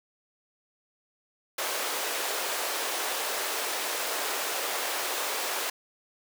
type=high-pass noise; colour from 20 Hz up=pink; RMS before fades=-31 dBFS; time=1.58-5.7 s; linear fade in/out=5 ms; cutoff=430 Hz; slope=24 dB/octave; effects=none